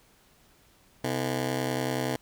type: ring-modulated tone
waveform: 15% pulse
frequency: 190.5 Hz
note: G3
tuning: 49 cents flat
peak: -18 dBFS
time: 1.04-2.16 s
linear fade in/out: 2 ms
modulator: 60 Hz
effects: pink hiss -61 dBFS RMS until 2.21 s